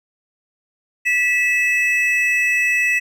triangle tone pair together, 1961.3 / 2600 Hz, B6 / E7, -13 / -24 cents, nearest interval perfect fourth, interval 489 cents, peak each -16 dBFS, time 1.05-3 s, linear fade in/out 20 ms, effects none

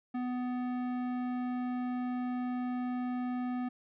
sine tone with tanh clipping, 248.9 Hz, B3, 14 cents sharp, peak -34 dBFS, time 0.14-3.69 s, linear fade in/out 10 ms, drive 15 dB, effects none

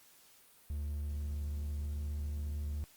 triangle tone with pitch glide, 73.42 to 73.89 Hz, D2 to D2, 0 to +11 cents, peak -33 dBFS, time 0.7-2.84 s, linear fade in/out 0 ms, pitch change +11 cents, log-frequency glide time 1.32-2.2 s, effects white hiss -62 dBFS RMS until 2.96 s + Opus 48 kbps

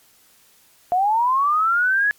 sine linear sweep, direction up, 698.5 to 1700 Hz, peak -15 dBFS, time 0.92-2.11 s, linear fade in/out 0 ms, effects white hiss -55 dBFS RMS until 2.18 s + MP3 96 kbps

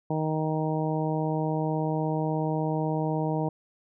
harmonic tone, 156.4 Hz, D#3, 9 cents sharp, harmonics 1 / 2 / 3 / 4 / 5 / 6, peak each -28 / -31 / -33 / -34 / -35 / -36 dBFS, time 0.1-3.49 s, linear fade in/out 5 ms, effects none

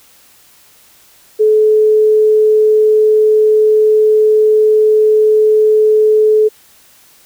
sine tone, 430.3 Hz, A4, 39 cents flat, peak -6 dBFS, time 1.39-6.49 s, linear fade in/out 20 ms, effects white hiss -46 dBFS RMS until 7.25 s

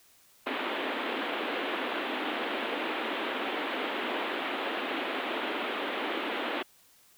pink band-pass noise, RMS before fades -33 dBFS, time 0.46-6.63 s, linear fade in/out 10 ms, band 250 to 3500 Hz, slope 48 dB/octave, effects white hiss -61 dBFS RMS until 7.17 s

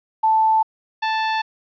sine / sawtooth tone pair in turn, 880 / 880 Hz, A5 / A5, 0 / 0 cents, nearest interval unison, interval 0 cents, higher neither, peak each -13 / -15 dBFS, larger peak first, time 0.23-0.63 / 1.02-1.42 s, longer neither, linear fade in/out 10 ms, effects resampled to 11025 Hz + 9-bit

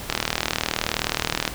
click train, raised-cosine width 0.2 ms, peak -3 dBFS, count 55, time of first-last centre 0.1-1.478 s, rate 39.2 Hz, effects pink hiss -35 dBFS RMS until 1.54 s

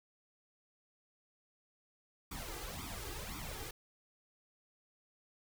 pink noise with flanger, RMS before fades -44 dBFS, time 2.31-3.71 s, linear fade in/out 5 ms, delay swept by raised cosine 0.85 to 2.55 ms, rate 1.9 Hz, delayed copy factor +0.8, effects none

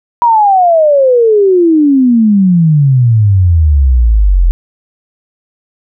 sine exponential sweep, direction down, 972 to 41.2 Hz, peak -4 dBFS, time 0.22-4.51 s, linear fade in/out 0 ms, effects none

